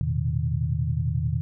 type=tone cluster; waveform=sine; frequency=82.1 / 115.4 / 126.6 / 154.6 Hz; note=E2 / A#2 / B2 / D#3; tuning=-6 / -17 / +43 / -11 cents; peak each=-28 dBFS; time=0.01-1.41 s; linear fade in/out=0 ms; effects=none